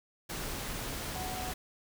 sine tone in noise, 740 Hz, F#5, in tune, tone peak -40 dBFS, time 1.15-1.52 s, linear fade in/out 10 ms, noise pink, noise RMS -38 dBFS, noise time 0.29-1.54 s, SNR -5 dB, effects none

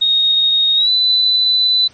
sine tone with pitch glide, 3729 to 3997 Hz, A#7 to B7, 0 to +20 cents, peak -10 dBFS, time 0.01-1.88 s, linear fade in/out 10 ms, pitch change +120 cents, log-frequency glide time 0.76-0.9 s, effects pink hiss -47 dBFS RMS until 1.93 s + MP3 32 kbps

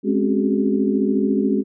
sine tone cluster, 208.9 / 259.7 / 273.7 / 375.9 / 417.3 Hz, G#3 / C4 / C#4 / F#4 / G#4, +10 / -13 / -22 / +27 / +8 cents, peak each -20 / -23 / -22 / -23 / -27 dBFS, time 0.03-1.64 s, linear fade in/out 50 ms, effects none

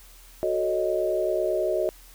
sine chord, D# half-diminished seventh, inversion first, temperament equal, 370 / 440 / 554.4 / 622.3 Hz, F#4 / A4 / C#5 / D#5, 0 / 0 / 0 / 0 cents, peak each -27 / -31 / -31 / -25 dBFS, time 0.43-1.89 s, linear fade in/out 0 ms, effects added 40 Hz sine -49 dBFS peak until 2.14 s + white hiss -52 dBFS RMS until 2.14 s

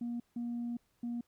sine tone bursts at uneven times, 237.9 Hz, A#3, 35 cents sharp, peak -33 dBFS, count 3, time 0.01-0.2 / 0.36-0.77 / 1.03-1.21 s, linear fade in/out 5 ms, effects tanh soft clip ceiling -32 dBFS + pink hiss -75 dBFS RMS until 1.27 s

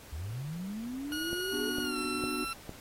sine linear sweep, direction up, 67.3 to 431.4 Hz, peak -35 dBFS, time 0.12-1.7 s, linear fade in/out 10 ms
20% pulse tone with pitch glide, 1447 to 1350.1 Hz, F#6 to E6, -39 to +41 cents, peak -30 dBFS, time 1.12-2.53 s, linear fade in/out 0 ms, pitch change -120 cents, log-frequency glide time 1.82-1.97 s
click train, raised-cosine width 2 ms, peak -26 dBFS, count 4, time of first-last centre 1.33-2.694 s, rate 2.2 Hz
triangle chord, B minor, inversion none, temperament just, 246.9 / 296.3 / 370.4 Hz, B3 / D4 / F#4, 0 / +15 / +2 cents, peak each -37 / -36 / -37 dBFS, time 1.52-2.45 s, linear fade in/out 5 ms
effects pink hiss -52 dBFS RMS until 2.8 s + AAC 48 kbps

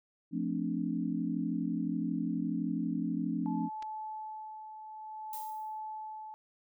sine chord, D minor seventh, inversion first, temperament equal, 174.61 / 220 / 261.6 / 293.7 Hz, F3 / A3 / C4 / D4, 0 / 0 / 0 / 0 cents, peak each -36 dBFS, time 0.31-3.7 s, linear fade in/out 50 ms
sine tone with tremolo, 866 Hz, A5, 28 cents flat, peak -37 dBFS, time 3.46-6.34 s, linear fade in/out 0 ms, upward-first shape sine, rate 0.57 Hz, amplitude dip 55%
clicks, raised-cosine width 0.2 ms, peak -32 dBFS, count 2, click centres 3.824 / 3.827 s
violet noise with exponential decay, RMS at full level -41 dBFS, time 5.33-5.79 s, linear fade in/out 2 ms, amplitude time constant 100 ms
effects none

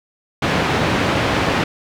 pink band-pass noise, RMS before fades -18 dBFS, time 0.42-1.64 s, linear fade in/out 5 ms, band 110 to 2900 Hz, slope 12 dB/octave, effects none

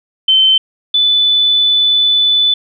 sine tone pair in turn, 3083 / 3491 Hz, G7 / A7, -29 / -14 cents, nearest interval major second, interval 215 cents, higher second, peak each -6 / -8 dBFS, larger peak first, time 0.28-0.58 / 0.94-2.54 s, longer second, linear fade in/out 5 ms, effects none

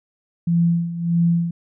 sine tone with tremolo, 169.8 Hz, F3, 48 cents flat, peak -13 dBFS, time 0.47-1.51 s, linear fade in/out 5 ms, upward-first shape sine, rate 1.6 Hz, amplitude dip 75%, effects none

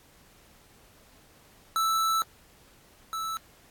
square tone pair in turn, 1318.5 / 1313.9 Hz, E6 / E6, 0 / -6 cents, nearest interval unison, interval 6 cents, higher first, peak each -24 / -31 dBFS, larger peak first, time 1.76-2.22 / 3.13-3.37 s, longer first, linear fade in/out 0 ms, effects pink hiss -58 dBFS RMS until 3.7 s + AAC 64 kbps

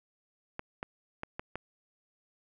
clicks, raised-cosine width 0.5 ms, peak -21 dBFS, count 5, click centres 0.594 / 0.829 / 1.234 / 1.395 / 1.556 s, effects none

